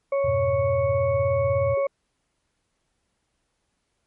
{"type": "harmonic tone", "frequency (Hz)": 554.4, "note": "C#5", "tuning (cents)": 0, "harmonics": [1, 2, 4], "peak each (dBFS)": [-20, -32, -38], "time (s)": [0.12, 1.87], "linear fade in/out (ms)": 5}
{"type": "chord", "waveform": "sine", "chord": "F diminished", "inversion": "none", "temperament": "equal", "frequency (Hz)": [87.31, 103.83, 123.47], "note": ["F2", "Ab2", "Cb3"], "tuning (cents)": [0, 0, 0], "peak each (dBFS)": -30, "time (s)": [0.24, 1.75], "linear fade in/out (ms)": 10}
{"type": "tone with exponential decay", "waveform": "sine", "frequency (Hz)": 415.3, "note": "G#4", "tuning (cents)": 0, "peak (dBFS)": -29, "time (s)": [1.77, 1.89], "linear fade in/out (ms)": 5, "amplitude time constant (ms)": 24}
{"effects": ["pink hiss -74 dBFS RMS until 4.06 s", "MP3 48 kbps"]}